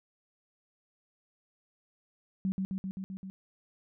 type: tone with echo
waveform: sine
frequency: 190.6 Hz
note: G3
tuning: 48 cents flat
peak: -27 dBFS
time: 2.45-2.52 s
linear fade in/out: 0 ms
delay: 130 ms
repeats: 6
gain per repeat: -2 dB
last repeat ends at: 3.3 s
effects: none